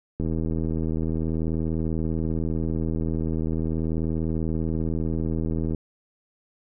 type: click train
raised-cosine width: 3 ms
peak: -15 dBFS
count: 447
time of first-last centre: 0.2-5.747 s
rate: 80.4 Hz
effects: none